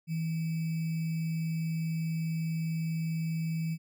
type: tone with sample-and-hold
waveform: sine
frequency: 162.4 Hz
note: E3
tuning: 26 cents flat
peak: -29 dBFS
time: 0.07-3.78 s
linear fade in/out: 50 ms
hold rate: 2450 Hz
effects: none